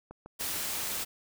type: click train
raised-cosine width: 1 ms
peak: -31 dBFS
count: 4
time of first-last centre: 0.11-0.561 s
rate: 6.65 Hz
type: noise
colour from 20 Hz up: white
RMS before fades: -34 dBFS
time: 0.39-1.05 s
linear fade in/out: 20 ms
effects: none